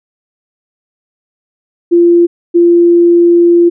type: tone pair in turn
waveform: sine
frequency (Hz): 344.4 / 344.4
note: F4 / F4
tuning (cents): -24 / -24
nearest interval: unison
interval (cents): 0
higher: neither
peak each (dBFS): -3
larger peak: neither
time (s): 1.91-2.27 / 2.54-3.7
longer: second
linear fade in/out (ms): 20
effects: none